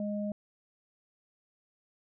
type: tone pair together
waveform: sine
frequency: 207.1 / 619.9 Hz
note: G#3 / D#5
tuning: -5 / -7 cents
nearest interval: octave + perfect fifth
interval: 1898 cents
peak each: -32 / -37 dBFS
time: 0-0.32 s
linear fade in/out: 2 ms
effects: none